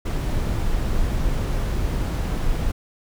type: noise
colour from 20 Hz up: brown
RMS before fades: -22 dBFS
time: 0.05-2.72 s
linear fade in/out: 10 ms
effects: none